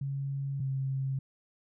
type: tone pair in turn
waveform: sine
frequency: 138.1 / 134.4 Hz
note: C#3 / C3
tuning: -6 / +47 cents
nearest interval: unison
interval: 47 cents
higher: first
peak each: -31 / -29 dBFS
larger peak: second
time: 0.01-0.6 / 0.6-1.19 s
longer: neither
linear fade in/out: 5 ms
effects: none